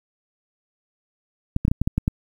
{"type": "clicks", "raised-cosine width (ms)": 5, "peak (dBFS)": -7, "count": 8, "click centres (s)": [1.564, 1.651, 1.681, 1.715, 1.816, 1.875, 1.98, 2.079], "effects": ["8-bit"]}